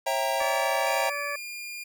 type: chord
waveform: square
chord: C# diminished seventh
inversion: none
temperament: equal with one note detuned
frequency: 542.6 / 659.3 / 784 / 932.3 Hz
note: C#5 / E5 / G5 / Bb5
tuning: -37 / 0 / 0 / 0 cents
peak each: -31 dBFS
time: 0.06-1.1 s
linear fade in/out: 10 ms
type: harmonic tone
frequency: 575 Hz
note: D5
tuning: 37 cents flat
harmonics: 1 / 2 / 3 / 4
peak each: -35 / -35 / -35 / -35 dBFS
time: 0.4-1.36 s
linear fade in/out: 5 ms
type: clicks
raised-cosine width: 2 ms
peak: -38 dBFS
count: 2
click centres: 0.413 / 0.416 s
type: tone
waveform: sawtooth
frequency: 2412 Hz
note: D7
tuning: 46 cents sharp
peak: -32 dBFS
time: 0.86-1.84 s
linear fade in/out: 10 ms
effects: none